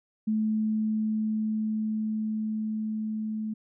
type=tone with level ramp; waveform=sine; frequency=216.8 Hz; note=A3; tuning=25 cents flat; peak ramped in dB=-23 to -29 dBFS; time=0.27-3.54 s; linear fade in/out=10 ms; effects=none